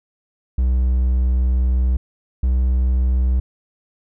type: tone pair in turn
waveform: triangle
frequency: 62.8 / 63.16 Hz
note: B1 / B1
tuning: +30 / +39 cents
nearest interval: unison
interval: 9 cents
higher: second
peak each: -12 dBFS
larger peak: neither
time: 0.58-1.97 / 2.43-3.4 s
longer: first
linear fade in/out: 5 ms
effects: none